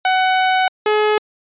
sawtooth tone pair in turn, 748 / 424.6 Hz, F#5 / G#4, +19 / +38 cents, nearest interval minor seventh, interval 981 cents, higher first, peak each -9 / -9 dBFS, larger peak neither, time 0.05-0.68 / 0.86-1.18 s, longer first, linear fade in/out 2 ms, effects resampled to 8000 Hz

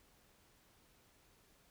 silence, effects pink hiss -69 dBFS RMS until 1.7 s

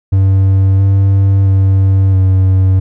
triangle tone with pitch steps, 96.3 / 97.7 / 96.4 / 94.5 Hz, G2 / G2 / G2 / F#2, -30 / -5 / -28 / +37 cents, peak -4 dBFS, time 0.12-2.8 s, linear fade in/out 10 ms, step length 670 ms, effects none

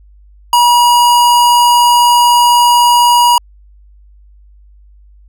square tone, 962 Hz, B5, 46 cents flat, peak -6 dBFS, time 0.53-3.38 s, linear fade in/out 2 ms, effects added 50 Hz sine -39 dBFS peak until 5.28 s

